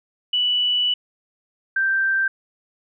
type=tone pair in turn; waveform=sine; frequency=2960 / 1568 Hz; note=F#7 / G6; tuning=0 / 0 cents; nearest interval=major seventh; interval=1100 cents; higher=first; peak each=-17 dBFS; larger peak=neither; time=0.33-0.94 / 1.76-2.28 s; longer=first; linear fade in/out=5 ms; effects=none